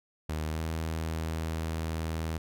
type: tone with pitch glide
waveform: sawtooth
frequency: 77.9 to 80.51 Hz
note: D#2 to E2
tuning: +3 to -40 cents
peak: -27 dBFS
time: 0.29-2.38 s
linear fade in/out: 5 ms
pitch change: +57 cents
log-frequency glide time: 0.48-0.6 s
effects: none